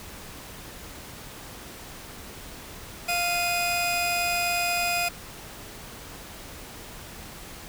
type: tone pair together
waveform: sawtooth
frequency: 697 / 2484 Hz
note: F5 / D#7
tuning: -4 / -3 cents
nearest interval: octave + minor seventh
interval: 2201 cents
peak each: -23 dBFS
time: 3.08-5.09 s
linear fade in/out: 10 ms
effects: pink hiss -42 dBFS RMS until 7.68 s